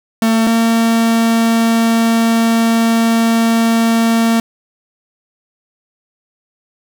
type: tone pair in turn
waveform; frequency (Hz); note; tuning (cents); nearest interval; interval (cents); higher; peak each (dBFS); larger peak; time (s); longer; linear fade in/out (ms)
45% pulse; 224.8 / 228.3; A3 / A#3; +37 / -36; unison; 27; second; -10 / -10; neither; 0.22-0.47 / 0.47-4.4; second; 2
effects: none